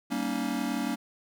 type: chord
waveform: square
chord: Eb dominant seventh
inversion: first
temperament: just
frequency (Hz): 194.45 / 233.3 / 280 / 311.1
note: G3 / Bb3 / Db4 / Eb4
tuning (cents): -14 / +2 / +18 / 0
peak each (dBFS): -37 / -33 / -33 / -38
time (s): 0.1-0.96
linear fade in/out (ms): 20
effects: none